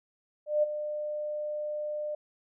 sine tone with ADSR envelope, 600 Hz, D5, 37 cents sharp, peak -20 dBFS, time 0.46-2.15 s, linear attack 170 ms, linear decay 17 ms, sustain -11 dB, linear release 5 ms, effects none

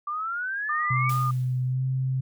sine exponential sweep, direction up, 1170 to 2283 Hz, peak -27 dBFS, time 0.07-1.1 s, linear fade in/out 5 ms
sine tone with vibrato, 1200 Hz, D6, 37 cents sharp, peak -25 dBFS, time 0.69-1.31 s, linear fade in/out 5 ms, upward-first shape sine, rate 2.4 Hz, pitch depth 37 cents each way
sine tone with pitch glide, 127.2 to 131 Hz, C3 to C3, -48 to +2 cents, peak -23 dBFS, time 0.9-2.21 s, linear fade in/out 10 ms, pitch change +50 cents, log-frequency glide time 1.65-1.84 s
white noise with exponential decay, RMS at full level -37 dBFS, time 1.09-1.74 s, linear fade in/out 5 ms, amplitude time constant 140 ms
effects none

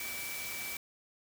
sine tone in noise, 2310 Hz, D7, 29 cents flat, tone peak -41 dBFS, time 0-0.77 s, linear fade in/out 2 ms, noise white, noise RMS -41 dBFS, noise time 0-0.77 s, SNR -3 dB, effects none

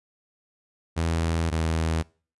sawtooth tone pair in turn, 82.41 / 80.85 Hz, E2 / E2, 0 / -33 cents, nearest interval unison, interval 33 cents, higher first, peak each -19 dBFS, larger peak neither, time 0.96-1.51 / 1.51-2.03 s, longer first, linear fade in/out 20 ms, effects noise-tail reverb RT60 0.4 s tail -24 dB re dry + resampled to 24000 Hz

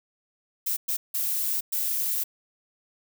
violet noise bursts at uneven times, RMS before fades -27 dBFS, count 4, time 0.66-0.77 / 0.88-0.97 / 1.14-1.61 / 1.72-2.24 s, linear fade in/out 10 ms, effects none

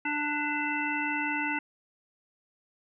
harmonic tone with a mistuned harmonic, 295.8 Hz, D4, 13 cents sharp, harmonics 1 / 3 / 5 / 7 / 9, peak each -34 / -34 / -34 / -34 / -34 dBFS, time 0.05-1.59 s, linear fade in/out 5 ms, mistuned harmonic 7, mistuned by -33 cents, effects none

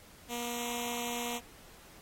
5% pulse tone with notch filter, 239.1 Hz, A#3, 44 cents sharp, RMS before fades -37 dBFS, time 0.28-1.41 s, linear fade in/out 50 ms, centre 1600 Hz, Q 0.75, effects pink hiss -56 dBFS RMS until 2.01 s + AAC 48 kbps

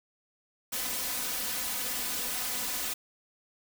white noise with comb filter, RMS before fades -33 dBFS, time 0.72-2.94 s, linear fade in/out 10 ms, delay 4 ms, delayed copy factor +1, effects none

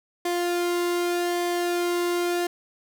sawtooth tone with flanger, 350 Hz, F4, 4 cents sharp, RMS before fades -25 dBFS, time 0.25-2.47 s, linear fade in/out 5 ms, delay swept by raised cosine 0.74 to 1.24 ms, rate 0.84 Hz, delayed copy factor -0.5, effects none

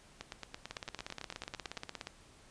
two click trains, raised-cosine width 0.2 ms, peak -24 / -23 dBFS, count 15 / 24, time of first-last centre 0.21-1.771 / 0.71-2.071 s, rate 8.97 / 16.9 Hz, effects pink hiss -60 dBFS RMS until 2.5 s + resampled to 22050 Hz

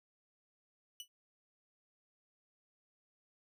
sawtooth tone with exponential decay, 2960 Hz, F#7, in tune, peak -37 dBFS, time 1-1.08 s, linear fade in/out 1 ms, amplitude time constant 17 ms, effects none

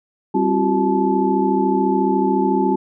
sine tone cluster, 196.7 / 266.8 / 345.5 / 379.5 / 868 Hz, G3 / C4 / F4 / F#4 / A5, +6 / +34 / -19 / +44 / -24 cents, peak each -21 dBFS, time 0.34-2.76 s, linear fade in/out 10 ms, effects none

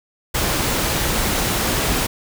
pink noise, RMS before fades -20 dBFS, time 0.34-2.07 s, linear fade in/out 10 ms, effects none

